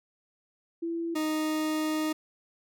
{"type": "tone pair in turn", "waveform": ["sine", "40% pulse"], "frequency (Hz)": [334.6, 310.3], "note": ["E4", "D#4"], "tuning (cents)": [26, -5], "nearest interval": "minor second", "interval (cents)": 131, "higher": "first", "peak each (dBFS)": [-29, -26], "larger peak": "second", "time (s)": [[0.82, 1.15], [1.15, 2.13]], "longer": "second", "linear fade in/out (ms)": 10, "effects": []}